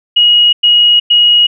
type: tone bursts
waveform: sine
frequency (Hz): 2894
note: F#7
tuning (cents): -39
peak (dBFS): -4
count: 3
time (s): 0.16-1.47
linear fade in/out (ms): 10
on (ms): 370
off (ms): 100
effects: none